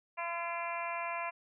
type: harmonic tone with a mistuned harmonic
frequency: 340 Hz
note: F4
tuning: 46 cents flat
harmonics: 2 / 3 / 4 / 5 / 6 / 7 / 8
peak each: -40 / -38 / -47 / -47 / -46 / -42 / -47 dBFS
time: 0.17-1.31 s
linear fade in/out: 20 ms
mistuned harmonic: 6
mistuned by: +26 cents
effects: none